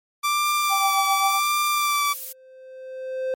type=tone with vibrato; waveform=sawtooth; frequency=1171 Hz; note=D6; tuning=5 cents flat; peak=-16 dBFS; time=0.23-2.14 s; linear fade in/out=20 ms; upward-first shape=sine; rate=0.9 Hz; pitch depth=25 cents each way
type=noise; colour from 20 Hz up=violet; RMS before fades=-32 dBFS; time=0.45-2.33 s; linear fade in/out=10 ms
type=tone with tremolo; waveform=sine; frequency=784 Hz; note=G5; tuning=in tune; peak=-18 dBFS; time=0.69-1.4 s; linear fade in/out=50 ms; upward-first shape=triangle; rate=7.5 Hz; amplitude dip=85%
type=tone with exponential growth; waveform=triangle; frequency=520 Hz; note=C5; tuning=11 cents flat; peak=-19 dBFS; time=1.91-3.34 s; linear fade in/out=1 ms; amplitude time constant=310 ms
effects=MP3 64 kbps